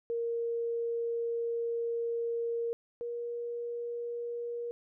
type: tone pair in turn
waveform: sine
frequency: 466.2 / 474.1 Hz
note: A#4 / A#4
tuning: 0 / +29 cents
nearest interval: unison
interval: 29 cents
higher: second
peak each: -30 / -34 dBFS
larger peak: first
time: 0.1-2.73 / 3.01-4.71 s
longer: first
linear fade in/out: 0 ms
effects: none